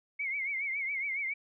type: tone with vibrato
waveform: sine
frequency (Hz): 2190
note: C#7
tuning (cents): -22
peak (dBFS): -31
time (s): 0.19-1.34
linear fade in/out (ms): 10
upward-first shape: triangle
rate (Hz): 7.2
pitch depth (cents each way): 110
effects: none